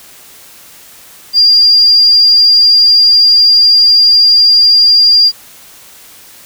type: tone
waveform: sine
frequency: 4796 Hz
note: D8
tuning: 36 cents sharp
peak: -3 dBFS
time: 1.33-5.32 s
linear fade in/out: 50 ms
effects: white hiss -37 dBFS RMS until 6.45 s